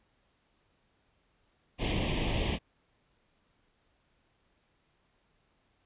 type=noise with comb filter; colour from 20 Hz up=pink; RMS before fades=-30 dBFS; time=1.78-2.59 s; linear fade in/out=50 ms; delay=0.35 ms; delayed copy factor=+0.95; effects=pink hiss -72 dBFS RMS until 5.85 s + resampled to 8000 Hz